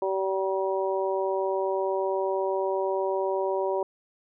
harmonic tone, 191.8 Hz, G3, 37 cents flat, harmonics 2 / 3 / 4 / 5, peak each -27 / -29 / -35 / -32 dBFS, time 0.02-3.83 s, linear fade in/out 2 ms, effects none

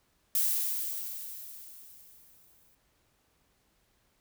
violet noise with exponential decay, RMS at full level -26 dBFS, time 0.35-2.75 s, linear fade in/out 2 ms, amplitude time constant 520 ms, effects pink hiss -71 dBFS RMS until 4.2 s

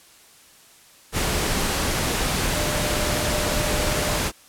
sine tone in noise, 600 Hz, D5, 37 cents sharp, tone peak -29 dBFS, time 2.52-4.2 s, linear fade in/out 50 ms, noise pink, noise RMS -23 dBFS, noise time 1.12-4.32 s, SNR -9 dB, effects white hiss -51 dBFS RMS until 4.48 s + low-pass 12000 Hz 12 dB/octave

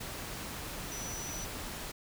sine tone in noise, 5920 Hz, F#8, in tune, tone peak -41 dBFS, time 0.91-1.45 s, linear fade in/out 10 ms, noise pink, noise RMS -41 dBFS, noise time 0-1.92 s, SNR -3 dB, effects none

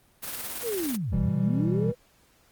white noise with tremolo, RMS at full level -33 dBFS, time 0.22-0.97 s, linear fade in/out 20 ms, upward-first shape square, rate 18 Hz, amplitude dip 35%
sine linear two-way sweep, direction down then up, 503 to 31.46 to 503 Hz, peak -27 dBFS, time 0.62-1.95 s, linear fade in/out 50 ms, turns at 1.18 s
triangle chord, E minor, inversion second, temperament equal, 123.47 / 164.81 / 196 Hz, B2 / E3 / G3, 0 / 0 / 0 cents, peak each -26 dBFS, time 1.12-1.92 s, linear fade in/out 10 ms
effects pink hiss -62 dBFS RMS until 2.51 s + Opus 32 kbps

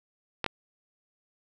clicks, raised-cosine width 0.3 ms, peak -12 dBFS, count 2, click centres 0.443 / 0.463 s, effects none

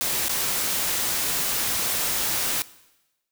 white noise with dropouts, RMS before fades -25 dBFS, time 0.01-2.62 s, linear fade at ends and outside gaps 0 ms, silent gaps 0.283-0.294 s, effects noise-tail reverb RT60 1.0 s tail -19 dB re dry

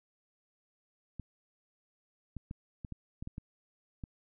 clicks, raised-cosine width 5 ms, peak -28 dBFS, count 9, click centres 1.197 / 2.367 / 2.511 / 2.848 / 2.923 / 3.225 / 3.274 / 3.381 / 4.038 s, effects none

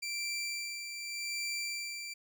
20% pulse tone with tremolo, 2349 Hz, D7, in tune, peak -29 dBFS, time 0.02-2.14 s, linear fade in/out 10 ms, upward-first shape sine, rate 0.85 Hz, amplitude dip 50%, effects none

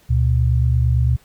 sine tone pair together, 72.04 / 120.9 Hz, D2 / B2, -33 / -36 cents, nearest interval major sixth, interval 897 cents, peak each -16 dBFS, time 0.09-1.17 s, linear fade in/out 20 ms, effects pink hiss -54 dBFS RMS until 1.24 s

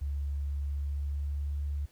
sine tone with pitch glide, 70.9 to 72.01 Hz, C#2 to D2, +40 to -33 cents, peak -30 dBFS, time 0.01-1.86 s, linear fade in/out 10 ms, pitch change +27 cents, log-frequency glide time 0.58-1.66 s, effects pink hiss -64 dBFS RMS until 1.91 s

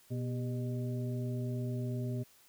harmonic tone with a mistuned harmonic, 122.4 Hz, B2, 15 cents flat, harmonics 1 / 2 / 3 / 5, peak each -34 / -40 / -44 / -48 dBFS, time 0.1-2.24 s, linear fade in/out 20 ms, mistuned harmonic 3, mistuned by +120 cents, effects white hiss -63 dBFS RMS until 2.48 s

